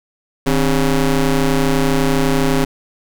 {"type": "ring-modulated tone", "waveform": "25% pulse", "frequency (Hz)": 140, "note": "C#3", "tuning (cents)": 18, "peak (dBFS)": -6, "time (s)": [0.46, 2.65], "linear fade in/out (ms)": 10, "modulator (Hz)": 124, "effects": []}